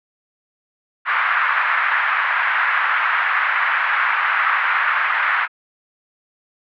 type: band-pass noise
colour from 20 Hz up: white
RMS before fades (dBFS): -18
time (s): 1.05-5.48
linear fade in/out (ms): 50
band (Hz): 1100 to 1900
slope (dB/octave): 24
effects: low-pass 3000 Hz 12 dB/octave